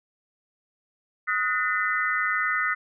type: tone cluster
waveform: sine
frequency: 1257 / 1461 / 1812 / 2014 Hz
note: D#6 / F#6 / A#6 / B6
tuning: +17 / -22 / -50 / +33 cents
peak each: -28 dBFS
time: 1.27-2.75 s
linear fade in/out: 20 ms
effects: none